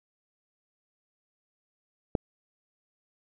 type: click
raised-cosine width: 2 ms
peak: -11 dBFS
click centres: 2.152 s
effects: none